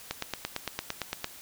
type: click train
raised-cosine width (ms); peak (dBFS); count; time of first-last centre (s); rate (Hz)
0.2; -13; 11; 0.11-1.244; 8.82
effects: white hiss -48 dBFS RMS until 1.41 s